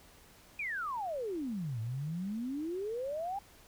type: exponential two-way sweep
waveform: sine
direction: down then up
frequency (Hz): 2503 to 108.3 to 821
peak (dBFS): -34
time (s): 0.59-3.39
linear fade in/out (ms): 5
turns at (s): 1.8
effects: pink hiss -59 dBFS RMS until 3.67 s